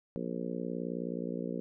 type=harmonic tone; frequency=59.3 Hz; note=A#1; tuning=30 cents sharp; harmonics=3 / 4 / 5 / 6 / 7 / 8 / 9; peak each=-39 / -39 / -42 / -44 / -43 / -42 / -45 dBFS; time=0.16-1.6 s; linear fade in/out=0 ms; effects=none